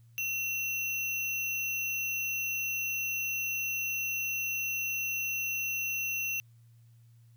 sine tone with sample-and-hold, 2723 Hz, F7, 44 cents flat, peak -30 dBFS, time 0.18-6.4 s, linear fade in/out 0 ms, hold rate 8820 Hz, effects added 116 Hz sine -55 dBFS peak until 7.36 s + white hiss -74 dBFS RMS until 7.36 s

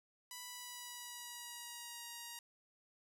5% pulse tone with pitch glide, 987.8 to 944.3 Hz, B5 to A#5, 0 to +22 cents, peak -35 dBFS, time 0.31-2.39 s, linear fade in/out 2 ms, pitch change -78 cents, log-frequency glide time 0.43-2.08 s, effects none

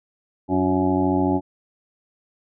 harmonic tone with a mistuned harmonic, 93.8 Hz, F#2, 24 cents sharp, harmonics 1 / 2 / 3 / 4 / 6 / 7 / 8 / 9, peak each -28 / -26 / -20 / -25 / -32 / -30 / -32 / -27 dBFS, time 0.48-1.41 s, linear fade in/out 50 ms, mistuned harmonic 4, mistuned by -49 cents, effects none

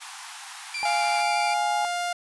pink high-pass noise, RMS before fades -40 dBFS, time 0-1.23 s, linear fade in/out 20 ms, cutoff 750 Hz, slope 96 dB/octave
30% pulse tone with vibrato, 2352 Hz, D7, 2 cents sharp, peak -26 dBFS, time 0.74-1.54 s, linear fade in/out 5 ms, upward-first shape triangle, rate 13 Hz, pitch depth 27 cents each way
sine tone, 830.6 Hz, G#5, in tune, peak -24 dBFS, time 0.83-1.85 s, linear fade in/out 0 ms
sawtooth tone with pitch glide, 698.5 to 703 Hz, F5 to F5, 0 to +11 cents, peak -22 dBFS, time 0.85-2.13 s, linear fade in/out 5 ms, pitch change +11 cents, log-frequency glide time 1.06-1.59 s
effects resampled to 24000 Hz

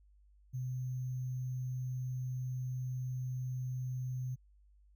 sine tone with sample-and-hold, 127 Hz, B2, 49 cents sharp, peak -35 dBFS, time 0.53-4.36 s, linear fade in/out 20 ms, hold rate 6300 Hz, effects added 50 Hz sine -61 dBFS peak until 4.95 s

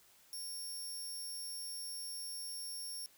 15% pulse tone, 5500 Hz, F8, 27 cents flat, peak -36 dBFS, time 0.33-3.06 s, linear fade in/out 0 ms, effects white hiss -65 dBFS RMS until 3.17 s

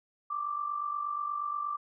sine tone with amplitude modulation, 1174.7 Hz, D6, in tune, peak -28 dBFS, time 0.3-1.77 s, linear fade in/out 10 ms, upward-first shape sine, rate 48.4 Hz, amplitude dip 65%, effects none

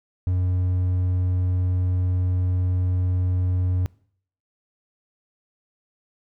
triangle tone, 91 Hz, F#2, 28 cents flat, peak -17 dBFS, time 0.27-3.86 s, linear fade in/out 0 ms, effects noise-tail reverb RT60 0.6 s tail -23 dB re dry

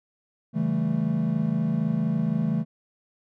triangle chord, A dominant seventh, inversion first, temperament equal, 138.59 / 164.81 / 196 / 220 Hz, C#3 / E3 / G3 / A3, 0 / 0 / 0 / 0 cents, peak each -29 / -24 / -29 / -24 dBFS, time 0.53-2.65 s, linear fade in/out 50 ms, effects none

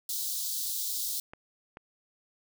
white high-pass noise, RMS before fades -33 dBFS, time 0.09-1.2 s, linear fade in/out 2 ms, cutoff 3600 Hz, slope 48 dB/octave
clicks, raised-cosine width 0.5 ms, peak -29 dBFS, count 2, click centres 1.335 / 1.771 s
effects none

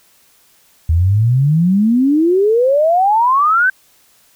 sine exponential sweep, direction up, 78 to 1568 Hz, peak -9 dBFS, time 0.89-3.7 s, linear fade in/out 5 ms, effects white hiss -52 dBFS RMS until 4.35 s

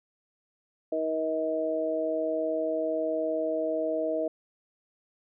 harmonic tone, 158.8 Hz, D#3, 36 cents sharp, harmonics 2 / 3 / 4, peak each -33 / -32 / -28 dBFS, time 0.92-4.28 s, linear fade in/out 5 ms, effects none

